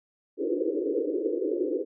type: band-pass noise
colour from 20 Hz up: white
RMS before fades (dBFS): -28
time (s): 0.37-1.85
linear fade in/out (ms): 50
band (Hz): 290 to 510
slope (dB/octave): 96
effects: none